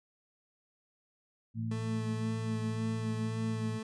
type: harmonic tone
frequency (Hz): 56.2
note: A1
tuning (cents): +37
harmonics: 2 / 3 / 4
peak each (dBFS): -34 / -45 / -37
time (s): 1.54-3.8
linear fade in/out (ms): 50
type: tone with vibrato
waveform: 30% pulse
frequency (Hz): 219.6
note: A3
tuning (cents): -3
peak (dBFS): -35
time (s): 1.71-3.83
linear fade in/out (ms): 5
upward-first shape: sine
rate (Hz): 1.9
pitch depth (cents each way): 17
effects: resampled to 22050 Hz